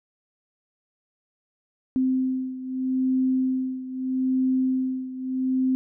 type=beating tone pair; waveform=sine; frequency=259.2 / 259.99 Hz; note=C4 / C4; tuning=-16 / -11 cents; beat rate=0.79 Hz; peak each=-23 / -27 dBFS; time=1.96-5.75 s; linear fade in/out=0 ms; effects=none